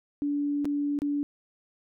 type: tone with dropouts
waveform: sine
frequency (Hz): 288.6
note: D4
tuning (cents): -30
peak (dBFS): -25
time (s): 0.22-1.23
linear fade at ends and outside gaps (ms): 0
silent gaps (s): 0.646-0.654 / 0.989-1.019
effects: none